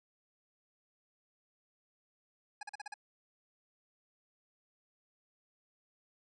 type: tone bursts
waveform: 25% pulse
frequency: 830.6 Hz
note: G#5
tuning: in tune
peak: -37 dBFS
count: 6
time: 2.61-2.941 s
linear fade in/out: 5 ms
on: 21 ms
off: 41 ms
effects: resampled to 22050 Hz